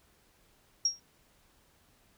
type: tone with exponential decay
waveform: sine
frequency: 5600 Hz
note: F8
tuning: 4 cents sharp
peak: -21 dBFS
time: 0.85-1 s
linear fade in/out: 5 ms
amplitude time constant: 31 ms
effects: pink hiss -66 dBFS RMS until 2.17 s